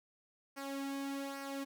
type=tone with flanger; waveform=sawtooth; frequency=275.8 Hz; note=C#4; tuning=9 cents flat; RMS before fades=-41 dBFS; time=0.56-1.65 s; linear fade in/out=20 ms; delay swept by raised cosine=0.27 to 2.17 ms; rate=1.2 Hz; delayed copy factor=-0.6; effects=none